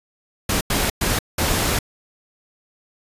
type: noise bursts at uneven times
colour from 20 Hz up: pink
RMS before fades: -20 dBFS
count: 4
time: 0.49-0.61 / 0.7-0.9 / 1.01-1.19 / 1.38-1.79 s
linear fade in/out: 5 ms
effects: resampled to 32000 Hz